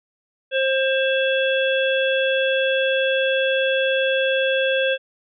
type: harmonic tone with a mistuned harmonic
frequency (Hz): 531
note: C5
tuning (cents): +25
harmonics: 1 / 3 / 5 / 6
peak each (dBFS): -19 / -24 / -26 / -27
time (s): 0.51-4.98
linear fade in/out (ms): 50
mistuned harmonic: 6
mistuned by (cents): +95
effects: none